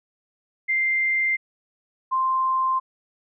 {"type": "tone pair in turn", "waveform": "sine", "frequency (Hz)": [2093, 1046.5], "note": ["C7", "C6"], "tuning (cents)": [0, 0], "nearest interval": "octave", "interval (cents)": 1200, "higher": "first", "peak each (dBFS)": -19, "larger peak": "neither", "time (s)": [[0.68, 1.37], [2.11, 2.8]], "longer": "neither", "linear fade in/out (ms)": 20, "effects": []}